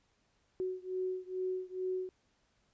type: beating tone pair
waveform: sine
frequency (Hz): 370 / 372.3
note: F#4 / F#4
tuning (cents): 0 / +11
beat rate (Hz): 2.3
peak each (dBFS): -37 / -38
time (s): 0.6-2.09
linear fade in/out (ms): 0
effects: pink hiss -74 dBFS RMS until 2.73 s + resampled to 16000 Hz